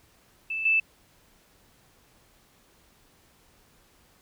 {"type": "tone pair in turn", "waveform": "sine", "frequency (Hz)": [2637, 2637], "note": ["E7", "E7"], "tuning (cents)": [0, 0], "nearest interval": "unison", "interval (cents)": 0, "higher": "neither", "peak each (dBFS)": [-28, -19], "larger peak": "second", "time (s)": [[0.5, 0.65], [0.65, 0.8]], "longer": "neither", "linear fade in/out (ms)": 5, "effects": ["pink hiss -61 dBFS RMS until 4.21 s"]}